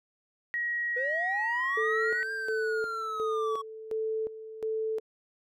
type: tone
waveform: sine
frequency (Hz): 1900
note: A#6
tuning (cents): +33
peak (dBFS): -28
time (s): 0.54-2.23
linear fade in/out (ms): 0
type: linear two-way sweep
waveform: triangle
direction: up then down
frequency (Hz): 482.1 to 1601 to 1109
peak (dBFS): -30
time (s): 0.96-3.62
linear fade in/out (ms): 10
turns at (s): 2.32
type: tone with tremolo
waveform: sine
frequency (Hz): 440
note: A4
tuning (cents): 0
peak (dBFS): -28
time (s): 1.77-5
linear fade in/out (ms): 5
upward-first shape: square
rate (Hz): 1.4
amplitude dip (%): 75
effects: none